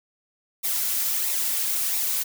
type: noise with flanger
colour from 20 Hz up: blue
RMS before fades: -25 dBFS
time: 0.63-2.24 s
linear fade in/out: 20 ms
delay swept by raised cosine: 0.64 to 3.34 ms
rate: 1.5 Hz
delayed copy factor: -0.55
effects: none